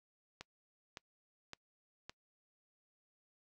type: click train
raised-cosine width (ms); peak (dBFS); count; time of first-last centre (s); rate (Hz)
0.2; -28; 4; 0.41-2.095; 1.78
effects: noise-tail reverb RT60 0.1 s tail -26 dB re dry